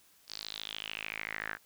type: tone with band-pass filter sweep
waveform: sawtooth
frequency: 53.5 Hz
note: A1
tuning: 48 cents flat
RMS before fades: -41 dBFS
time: 0.27-1.58 s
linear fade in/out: 50 ms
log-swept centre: 4900 to 1600 Hz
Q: 5.7
effects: white hiss -64 dBFS RMS until 1.65 s